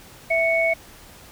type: tone pair together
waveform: sine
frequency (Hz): 659.4 / 2218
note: E5 / C#7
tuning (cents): 0 / 0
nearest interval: octave + major sixth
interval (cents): 2100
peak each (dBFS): -20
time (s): 0.3-0.74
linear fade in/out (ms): 10
effects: pink hiss -46 dBFS RMS until 1.31 s